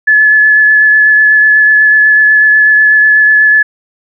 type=tone with vibrato; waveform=sine; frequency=1718 Hz; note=A6; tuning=42 cents flat; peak=-3 dBFS; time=0.07-3.63 s; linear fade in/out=10 ms; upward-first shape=sine; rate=8.1 Hz; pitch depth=13 cents each way; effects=none